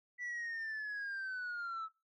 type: linear sweep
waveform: sine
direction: down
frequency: 1975.5 to 1295 Hz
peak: -36 dBFS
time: 0.18-1.89 s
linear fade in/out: 50 ms
effects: noise-tail reverb RT60 0.3 s tail -24 dB re dry + tanh soft clip ceiling -37 dBFS